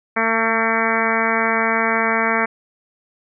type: harmonic tone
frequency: 225.5 Hz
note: A3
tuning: 43 cents sharp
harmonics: 1 / 2 / 3 / 4 / 5 / 6 / 7 / 8 / 9 / 10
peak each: -25 / -25 / -25 / -25 / -25 / -25 / -25 / -25 / -25 / -25 dBFS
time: 0.16-2.46 s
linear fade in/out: 10 ms
effects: none